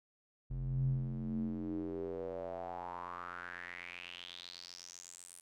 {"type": "tone with band-pass filter sweep", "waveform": "square", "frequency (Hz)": 44, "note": "F1", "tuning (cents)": 14, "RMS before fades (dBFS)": -41, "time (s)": [0.5, 5.41], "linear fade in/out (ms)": 10, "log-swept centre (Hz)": [95, 9700], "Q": 5.6, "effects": []}